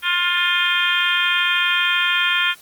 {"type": "harmonic tone", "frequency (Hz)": 352.9, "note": "F4", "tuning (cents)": 18, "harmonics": [3, 4, 5, 6, 7, 8, 9, 10], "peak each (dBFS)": [-27, -22, -23, -29, -22, -32, -21, -31], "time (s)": [0.02, 2.55], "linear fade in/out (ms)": 50, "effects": ["white hiss -47 dBFS RMS until 2.61 s", "Opus 24 kbps"]}